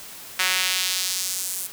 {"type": "tone with high-pass filter sweep", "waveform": "sawtooth", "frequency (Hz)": 185, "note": "F#3", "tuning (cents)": 0, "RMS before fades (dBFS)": -25, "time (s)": [0.39, 1.67], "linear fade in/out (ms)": 5, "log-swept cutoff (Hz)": [1900, 10000], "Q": 1.1, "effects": ["white hiss -40 dBFS RMS until 1.72 s"]}